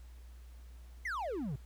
triangle exponential sweep, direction down, 2148 to 119.6 Hz, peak -33 dBFS, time 1.05-1.56 s, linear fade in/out 5 ms, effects added 60 Hz sine -49 dBFS peak until 1.65 s + pink hiss -66 dBFS RMS until 1.65 s

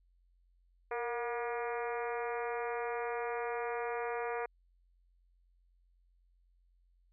harmonic tone with a mistuned harmonic, 239.8 Hz, A#3, 49 cents sharp, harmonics 2 / 3 / 4 / 5 / 6 / 7 / 8 / 9 / 10, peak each -37 / -41 / -43 / -45 / -47 / -48 / -49 / -50 / -51 dBFS, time 0.91-4.46 s, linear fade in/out 5 ms, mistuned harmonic 2, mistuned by -43 cents, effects added 44 Hz sine -66 dBFS peak until 7.12 s

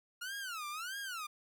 sawtooth tone with vibrato, 1389 Hz, F6, 10 cents flat, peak -36 dBFS, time 0.21-1.27 s, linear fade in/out 10 ms, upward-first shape sine, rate 1.6 Hz, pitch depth 280 cents each way, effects none

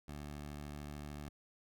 15% pulse tone, 73.42 Hz, D2, in tune, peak -38 dBFS, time 0.08-1.29 s, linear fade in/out 5 ms, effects none

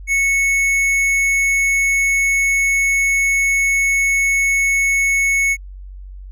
sine tone with tanh clipping, 2206 Hz, C#7, 9 cents flat, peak -15 dBFS, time 0.07-5.57 s, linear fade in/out 50 ms, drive 12 dB, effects added 47 Hz sine -31 dBFS peak until 6.31 s

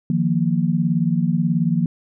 sine chord, Eb suspended second, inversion none, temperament equal with one note detuned, 156.19 / 174.61 / 233.1 Hz, Eb3 / F3 / Bb3, +7 / 0 / 0 cents, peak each -21 / -19 / -22 dBFS, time 0.1-1.86 s, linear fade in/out 2 ms, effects none

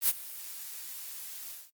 blue noise with ADSR envelope, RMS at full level -23 dBFS, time 0.01-1.71 s, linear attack 76 ms, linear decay 34 ms, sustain -19 dB, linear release 210 ms, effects noise-tail reverb RT60 0.1 s tail -23 dB re dry + Opus 32 kbps

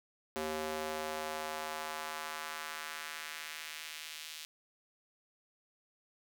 square tone with high-pass filter sweep, 77.78 Hz, D#2, in tune, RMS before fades -41 dBFS, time 0.36-4.45 s, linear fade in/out 0 ms, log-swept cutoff 370 to 3300 Hz, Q 1.2, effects none

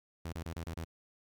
sawtooth tone bursts, 82.7 Hz, E2, 6 cents sharp, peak -34 dBFS, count 6, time 0.25-0.846 s, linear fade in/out 5 ms, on 76 ms, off 28 ms, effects 12-bit

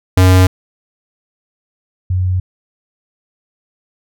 square / sine tone pair in turn, 92.5 / 91.81 Hz, F#2 / F#2, 0 / -13 cents, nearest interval unison, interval 13 cents, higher first, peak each -6 / -12 dBFS, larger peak first, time 0.17-0.47 / 2.1-2.4 s, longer neither, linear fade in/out 5 ms, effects none

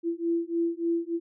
sine beating tone pair, 335.1 / 338.5 Hz, E4 / E4, +29 / +46 cents, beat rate 3.4 Hz, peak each -28 dBFS, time 0.03-1.2 s, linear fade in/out 50 ms, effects none

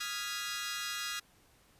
15% pulse chord, F half-diminished seventh, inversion third, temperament equal, 1244.5 / 1396.9 / 1661.2 / 1975.5 Hz, Eb6 / F6 / Ab6 / Cb7, 0 / 0 / 0 / 0 cents, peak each -36 / -35 / -34 / -36 dBFS, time 0-1.2 s, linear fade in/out 10 ms, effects pink hiss -65 dBFS RMS until 1.79 s + resampled to 32000 Hz

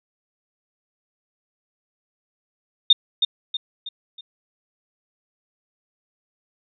sine tone with echo, 3650 Hz, A#7, 37 cents flat, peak -8 dBFS, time 2.9-2.93 s, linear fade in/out 5 ms, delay 320 ms, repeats 4, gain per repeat -7 dB, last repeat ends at 4.21 s, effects none

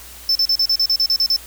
triangle tone bursts, 5290 Hz, E8, 5 cents sharp, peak -12 dBFS, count 11, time 0.29-1.363 s, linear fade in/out 2 ms, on 63 ms, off 38 ms, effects added 60 Hz sine -43 dBFS peak until 1.46 s + white hiss -39 dBFS RMS until 1.46 s

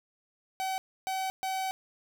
45% pulse tone bursts at uneven times, 761 Hz, F#5, 48 cents sharp, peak -30 dBFS, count 3, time 0.6-0.78 / 1.07-1.3 / 1.43-1.71 s, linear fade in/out 0 ms, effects none

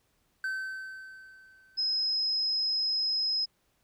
triangle tone with exponential decay, 1539 Hz, G6, 32 cents flat, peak -27 dBFS, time 0.44-2.15 s, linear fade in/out 2 ms, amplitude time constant 370 ms
sine tone, 5110 Hz, D#8, 45 cents sharp, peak -26 dBFS, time 1.77-3.46 s, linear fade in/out 20 ms
effects pink hiss -72 dBFS RMS until 3.83 s

